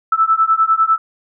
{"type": "beating tone pair", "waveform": "sine", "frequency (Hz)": [1312, 1322], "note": ["E6", "E6"], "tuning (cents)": [-9, 5], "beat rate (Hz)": 10, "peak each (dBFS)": -14, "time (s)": [0.12, 0.98], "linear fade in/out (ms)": 5, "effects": []}